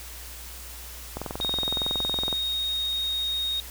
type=click train; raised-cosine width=1 ms; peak=-17 dBFS; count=26; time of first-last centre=1.17-2.327 s; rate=21.6 Hz
type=tone; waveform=sine; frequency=3729 Hz; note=A#7; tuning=in tune; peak=-25 dBFS; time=1.41-3.6 s; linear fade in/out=0 ms
effects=added 60 Hz sine -42 dBFS peak until 3.7 s + white hiss -42 dBFS RMS until 3.7 s